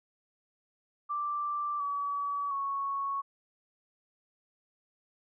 sine tone with pitch steps, 1174.7 / 1140.6 / 1107.5 Hz, D6 / C#6 / C#6, 0 / +49 / -2 cents, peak -30 dBFS, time 1.09-3.22 s, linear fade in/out 20 ms, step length 710 ms, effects none

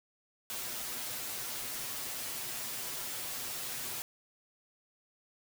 white noise with comb filter, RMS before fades -39 dBFS, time 0.5-4.02 s, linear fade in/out 0 ms, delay 8 ms, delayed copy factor +1, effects none

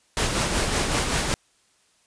pink noise with tremolo, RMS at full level -22 dBFS, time 0.17-1.34 s, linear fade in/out 0 ms, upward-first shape sine, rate 5.3 Hz, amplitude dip 40%, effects white hiss -63 dBFS RMS until 2.06 s + resampled to 22050 Hz

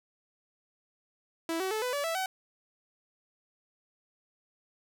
sawtooth tone with pitch steps, 329.3 / 378.3 / 434.5 / 499.1 / 573.3 / 658.6 / 756.5 Hz, E4 / F#4 / A4 / B4 / D5 / E5 / F#5, -2 / +38 / -22 / +18 / -42 / -2 / +38 cents, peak -26 dBFS, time 1.49-2.26 s, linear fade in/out 2 ms, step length 110 ms, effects none

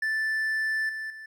triangle tone with level steps, 1760 Hz, A6, in tune, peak -23 / -30 / -38 dBFS, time 0.02-1.26 s, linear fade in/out 5 ms, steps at 0.89 / 1.1 s, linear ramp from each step 2 ms, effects none

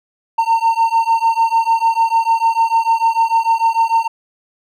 triangle beating tone pair, 907 / 913.7 Hz, A#5 / A#5, -48 / -35 cents, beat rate 6.7 Hz, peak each -13 dBFS, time 0.38-4.08 s, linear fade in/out 10 ms, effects none

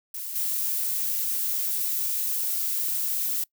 violet noise with level steps, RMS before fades -34 / -27 dBFS, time 0.14-3.44 s, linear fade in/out 5 ms, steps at 0.35 s, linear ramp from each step 10 ms, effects noise-tail reverb RT60 0.1 s tail -23 dB re dry

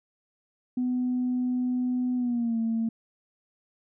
sine tone with pitch glide, 250 to 226.6 Hz, B3 to A#3, +21 to -49 cents, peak -23 dBFS, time 0.77-2.89 s, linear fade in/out 5 ms, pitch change -170 cents, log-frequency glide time 2.16-2.58 s, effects tanh soft clip ceiling -20 dBFS

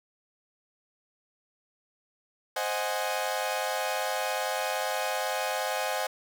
sawtooth chord, Ab dominant seventh, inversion first, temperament equal, 523.3 / 622.3 / 740 / 830.6 Hz, C5 / Eb5 / Gb5 / Ab5, 0 / 0 / 0 / 0 cents, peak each -30 dBFS, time 2.56-6.07 s, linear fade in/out 5 ms, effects none

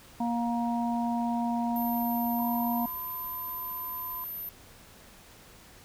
harmonic tone, 235.8 Hz, A#3, 20 cents sharp, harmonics 1 / 3 / 4, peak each -28 / -33 / -34 dBFS, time 0.2-2.86 s, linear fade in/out 5 ms
sine tone, 13000 Hz, G#9, 38 cents flat, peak -35 dBFS, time 1.76-4.49 s, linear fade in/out 0 ms
sine tone with pitch glide, 987.8 to 1016.7 Hz, B5 to B5, 0 to +50 cents, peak -38 dBFS, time 2.39-4.24 s, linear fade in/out 0 ms, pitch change +50 cents, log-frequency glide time 2.73-2.88 s
effects pink hiss -53 dBFS RMS until 5.84 s

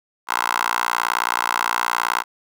10% pulse tone with high-pass filter, 59 Hz, A#1, 22 cents sharp, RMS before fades -22 dBFS, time 0.27-2.24 s, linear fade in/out 50 ms, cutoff 1100 Hz, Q 4.4, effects none

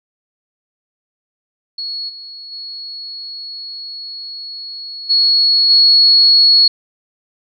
sine tone with level steps, 4351 Hz, C#8, 33 cents flat, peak -21 / -30 / -26 / -9 / -6 dBFS, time 1.78-6.68 s, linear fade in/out 5 ms, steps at 2.08 / 2.51 / 5.09 / 5.69 s, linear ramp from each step 20 ms, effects none

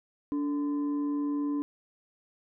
sine tone with frequency modulation, 289.1 Hz, D4, 27 cents flat, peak -27 dBFS, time 0.32-1.62 s, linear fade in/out 0 ms, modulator 734 Hz, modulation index 0.28, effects none

